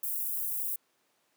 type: high-pass noise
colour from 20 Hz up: white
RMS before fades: -33 dBFS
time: 0.03-0.76 s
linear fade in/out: 5 ms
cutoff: 11000 Hz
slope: 24 dB/octave
effects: pink hiss -72 dBFS RMS until 1.36 s + high-pass 300 Hz 12 dB/octave